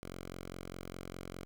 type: tone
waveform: 5% pulse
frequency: 44.94 Hz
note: F#1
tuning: 50 cents flat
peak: -32 dBFS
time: 0.03-1.45 s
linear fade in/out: 0 ms
effects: none